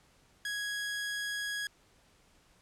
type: tone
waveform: sawtooth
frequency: 1661.2 Hz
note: G#6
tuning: in tune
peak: -30 dBFS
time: 0.45-1.67 s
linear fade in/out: 2 ms
effects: pink hiss -65 dBFS RMS until 2.61 s + low-pass 10000 Hz 12 dB/octave